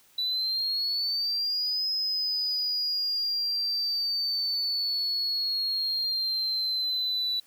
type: exponential two-way sweep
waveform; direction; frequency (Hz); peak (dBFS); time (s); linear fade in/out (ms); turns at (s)
sine; up then down; 3951 to 5100 to 3951; -24; 0.18-7.4; 5; 1.89
effects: tanh soft clip ceiling -23 dBFS + white hiss -60 dBFS RMS until 7.46 s